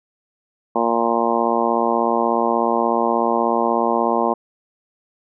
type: harmonic tone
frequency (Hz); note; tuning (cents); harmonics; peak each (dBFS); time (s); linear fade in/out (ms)
116.54; A#2; 0; 2 / 3 / 4 / 5 / 6 / 7 / 8 / 9; -24 / -24 / -24 / -24 / -24 / -24 / -24 / -24; 0.75-4.34; 10
effects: none